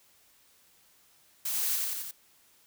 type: noise with echo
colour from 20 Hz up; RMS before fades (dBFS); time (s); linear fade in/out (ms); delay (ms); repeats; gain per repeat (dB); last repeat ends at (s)
blue; -32; 1.45-1.76; 5; 88; 4; -2; 2.112
effects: white hiss -63 dBFS RMS until 2.66 s